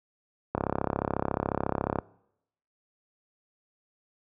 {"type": "click train", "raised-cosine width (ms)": 1, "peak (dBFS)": -12, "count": 50, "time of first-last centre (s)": [0.55, 1.987], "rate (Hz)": 34.1, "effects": ["noise-tail reverb RT60 0.8 s tail -23 dB re dry", "high-pass 60 Hz 12 dB/octave"]}